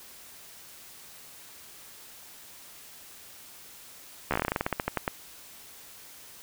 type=slowing click train; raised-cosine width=0.5 ms; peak=-11 dBFS; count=18; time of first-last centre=4.31-5.079 s; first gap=13 ms; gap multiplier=1.14; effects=white hiss -49 dBFS RMS until 6.42 s